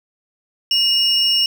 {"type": "tone pair together", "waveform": "triangle", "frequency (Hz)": [2867, 5412], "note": ["F7", "E8"], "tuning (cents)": [45, 45], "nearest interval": "major seventh", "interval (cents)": 1100, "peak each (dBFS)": -15, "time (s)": [0.71, 1.46], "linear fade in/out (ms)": 2, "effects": ["7-bit"]}